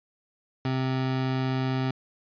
25% pulse tone, 130.81 Hz, C3, in tune, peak -21 dBFS, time 0.65-1.91 s, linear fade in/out 2 ms, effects resampled to 11025 Hz

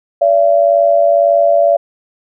sine tone pair together, 575 / 676.9 Hz, D5 / E5, -37 / +46 cents, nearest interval minor third, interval 283 cents, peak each -10 dBFS, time 0.21-1.77 s, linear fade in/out 10 ms, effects none

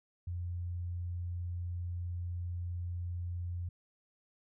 sine tone, 87.7 Hz, F2, 8 cents sharp, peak -35 dBFS, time 0.27-3.69 s, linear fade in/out 5 ms, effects none

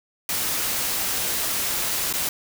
white noise with dropouts, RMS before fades -25 dBFS, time 0.29-2.29 s, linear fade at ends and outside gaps 2 ms, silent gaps 2.128-2.137 s, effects none

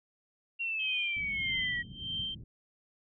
sine exponential sweep, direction down, 2762 to 1900 Hz, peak -31 dBFS, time 0.59-1.83 s, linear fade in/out 20 ms
sine tone with tremolo, 3136 Hz, G7, in tune, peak -32 dBFS, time 0.79-2.35 s, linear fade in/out 10 ms, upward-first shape sine, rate 1.6 Hz, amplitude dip 95%
white low-pass noise, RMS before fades -47 dBFS, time 1.16-2.44 s, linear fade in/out 5 ms, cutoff 210 Hz, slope 24 dB/octave
effects none

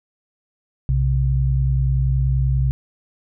sine tone pair together, 62 / 132.36 Hz, B1 / C3, +7 / +20 cents, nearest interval octave + minor second, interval 1313 cents, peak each -18 dBFS, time 0.89-2.71 s, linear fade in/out 0 ms, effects none

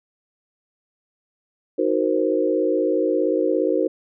sine chord, C half-diminished seventh, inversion first, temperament equal with one note detuned, 312.4 / 370 / 466.2 / 523.3 Hz, Eb4 / Gb4 / Bb4 / C5, +7 / 0 / 0 / 0 cents, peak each -23 dBFS, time 1.78-3.88 s, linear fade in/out 10 ms, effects none

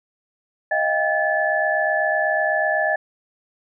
sine tone cluster, 627 / 695 / 790 / 1730 Hz, D#5 / F5 / G5 / A6, +13 / -9 / +13 / -30 cents, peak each -22 / -26 / -26 / -21 dBFS, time 0.71-2.96 s, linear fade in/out 5 ms, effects none

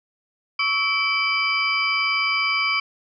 sine tone cluster, 1121 / 1303 / 2315 / 3055 / 4846 Hz, C#6 / E6 / D7 / G7 / D#8, +19 / -20 / -25 / -45 / -47 cents, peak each -27 / -30 / -21 / -30 / -27 dBFS, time 0.59-2.8 s, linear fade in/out 5 ms, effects none

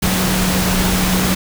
sine tone in noise, 185 Hz, F#3, in tune, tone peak -17 dBFS, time 0.02-1.35 s, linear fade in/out 10 ms, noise pink, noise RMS -18 dBFS, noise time 0.02-1.35 s, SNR -2 dB, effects none

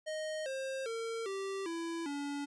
square tone with pitch steps, 622.3 / 532.4 / 455.6 / 389.8 / 333.5 / 285.3 Hz, D#5 / C5 / A#4 / G4 / E4 / C#4, 0 / +30 / -40 / -10 / +20 / +50 cents, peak -37 dBFS, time 0.06-2.46 s, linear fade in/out 20 ms, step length 400 ms, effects resampled to 22050 Hz

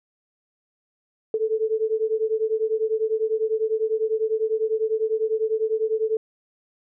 sine beating tone pair, 435.8 / 445.8 Hz, A4 / A4, -17 / +23 cents, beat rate 10 Hz, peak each -23 / -24 dBFS, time 1.34-6.17 s, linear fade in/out 2 ms, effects none

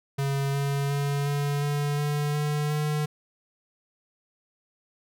square tone with pitch steps, 138.59 / 140.2 / 141.83 / 143.48 / 145.14 / 146.83 / 148.54 / 150.26 Hz, C#3 / C#3 / C#3 / D3 / D3 / D3 / D3 / D3, 0 / +20 / +40 / -40 / -20 / 0 / +20 / +40 cents, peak -25 dBFS, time 0.18-3.06 s, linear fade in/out 10 ms, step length 360 ms, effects none

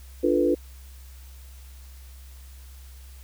sine chord, B half-diminished seventh, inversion first, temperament equal, 293.7 / 349.2 / 440 / 493.9 Hz, D4 / F4 / A4 / B4, 0 / 0 / 0 / 0 cents, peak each -24 / -23 / -27 / -24 dBFS, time 0.23-0.55 s, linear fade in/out 10 ms, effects added 65 Hz sine -42 dBFS peak until 3.23 s + white hiss -54 dBFS RMS until 3.23 s

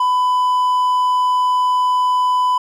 triangle tone, 1000 Hz, B5, 21 cents sharp, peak -11 dBFS, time 0-2.58 s, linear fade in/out 5 ms, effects none

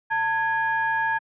triangle ring-modulated tone, 383.4 Hz, G4, 38 cents flat, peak -16 dBFS, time 0.1-1.19 s, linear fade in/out 20 ms, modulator 1280 Hz, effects high-pass 200 Hz 12 dB/octave + resampled to 8000 Hz

